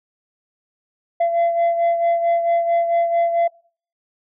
sine beating tone pair, 680 / 684.5 Hz, F5 / F5, -46 / -35 cents, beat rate 4.5 Hz, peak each -14 / -21 dBFS, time 1.2-3.48 s, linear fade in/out 10 ms, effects noise-tail reverb RT60 0.5 s tail -26 dB re dry + tanh soft clip ceiling -13 dBFS

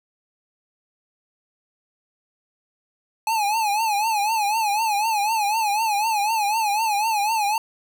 square tone with vibrato, 856 Hz, A5, 48 cents flat, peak -20 dBFS, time 3.27-7.58 s, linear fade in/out 2 ms, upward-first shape triangle, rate 4 Hz, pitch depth 130 cents each way, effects none

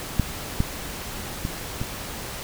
clicks, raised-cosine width 5 ms, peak -6 / -8 / -15 / -14 dBFS, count 4, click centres 0.197 / 0.604 / 1.451 / 1.815 s, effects pink hiss -34 dBFS RMS until 2.43 s

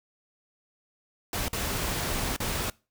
pink noise with dropouts, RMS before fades -30 dBFS, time 1.33-2.7 s, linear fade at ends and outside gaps 2 ms, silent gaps 1.483-1.53 / 2.364-2.402 s, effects noise-tail reverb RT60 0.3 s tail -23 dB re dry

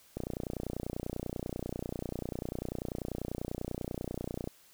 click train, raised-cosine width 2 ms, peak -22 dBFS, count 131, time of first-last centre 0.17-4.475 s, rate 30.2 Hz, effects white hiss -61 dBFS RMS until 4.73 s

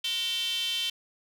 square tone with high-pass filter, 207 Hz, G#3, 5 cents flat, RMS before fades -30 dBFS, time 0.04-0.9 s, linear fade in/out 5 ms, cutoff 3200 Hz, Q 8.5, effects none

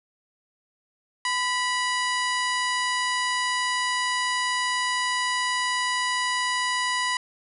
harmonic tone with a mistuned harmonic, 979 Hz, B5, 15 cents flat, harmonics 1 / 2 / 3 / 4 / 5 / 6 / 7 / 8 / 9 / 10, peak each -27 / -27 / -32 / -36 / -34 / -44 / -38 / -46 / -39 / -44 dBFS, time 1.25-7.17 s, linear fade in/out 2 ms, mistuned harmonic 1, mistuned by +45 cents, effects none

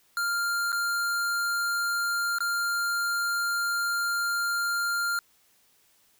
square tone with dropouts, 1396.9 Hz, F6, in tune, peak -26 dBFS, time 0.17-5.19 s, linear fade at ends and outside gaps 1 ms, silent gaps 0.72-0.727 / 2.385-2.405 s, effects white hiss -64 dBFS RMS until 6.19 s

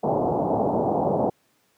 white low-pass noise, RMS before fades -22 dBFS, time 0.03-1.3 s, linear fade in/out 10 ms, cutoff 850 Hz, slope 48 dB/octave, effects pink hiss -65 dBFS RMS until 1.77 s + high-pass 150 Hz 12 dB/octave

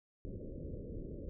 pink low-pass noise, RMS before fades -44 dBFS, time 0.25-1.29 s, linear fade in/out 0 ms, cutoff 570 Hz, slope 96 dB/octave, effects none

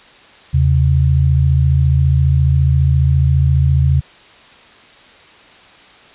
sine tone pair together, 80.09 / 134.7 Hz, E2 / C#3, -49 / -49 cents, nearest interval major sixth, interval 900 cents, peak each -12 dBFS, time 0.53-4.01 s, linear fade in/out 20 ms, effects white hiss -43 dBFS RMS until 6.14 s + resampled to 8000 Hz

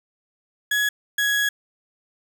35% pulse tone pair in turn, 1680 / 1668.4 Hz, G#6 / G#6, +19 / +7 cents, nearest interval unison, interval 12 cents, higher first, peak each -17 dBFS, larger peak neither, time 0.71-0.89 / 1.18-1.49 s, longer second, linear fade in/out 5 ms, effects none

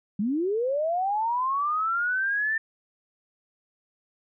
sine linear sweep, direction up, 190 to 1800 Hz, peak -23 dBFS, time 0.19-2.58 s, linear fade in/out 5 ms, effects none

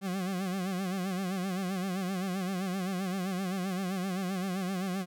40% pulse tone with vibrato, 187.2 Hz, F#3, 20 cents sharp, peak -30 dBFS, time 0.01-5.06 s, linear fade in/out 50 ms, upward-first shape sine, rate 7.7 Hz, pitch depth 92 cents each way, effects none

